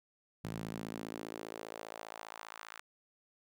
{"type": "tone with high-pass filter sweep", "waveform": "sawtooth", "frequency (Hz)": 55, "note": "A1", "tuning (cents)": 0, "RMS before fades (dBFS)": -45, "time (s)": [0.44, 2.8], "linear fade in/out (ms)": 5, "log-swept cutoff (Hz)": [140, 1400], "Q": 1.7, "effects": []}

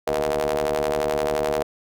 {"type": "ring-modulated tone", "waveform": "sawtooth", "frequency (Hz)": 74.5, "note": "D2", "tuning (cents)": 25, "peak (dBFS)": -14, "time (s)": [0.07, 1.63], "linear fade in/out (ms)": 5, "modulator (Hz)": 553, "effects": []}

